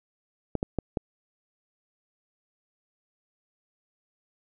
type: clicks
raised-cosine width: 2 ms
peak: -13 dBFS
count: 4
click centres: 0.553 / 0.629 / 0.787 / 0.972 s
effects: none